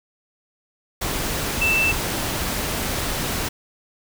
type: tone in noise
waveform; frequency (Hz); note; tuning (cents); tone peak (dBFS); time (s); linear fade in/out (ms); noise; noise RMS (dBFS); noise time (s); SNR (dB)
sine; 2658; E7; +14; -17; 1.61-1.92; 10; pink; -25; 1.01-3.49; +5
effects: none